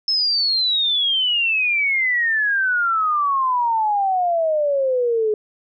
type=exponential sweep; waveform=sine; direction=down; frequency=5270 to 420.2 Hz; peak=-16 dBFS; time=0.08-5.34 s; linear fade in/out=2 ms; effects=none